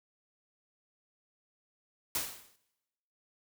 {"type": "noise with exponential decay", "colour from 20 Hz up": "white", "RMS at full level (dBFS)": -30, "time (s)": [2.15, 2.56], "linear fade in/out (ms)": 2, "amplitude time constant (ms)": 88, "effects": ["noise-tail reverb RT60 1.0 s tail -21 dB re dry"]}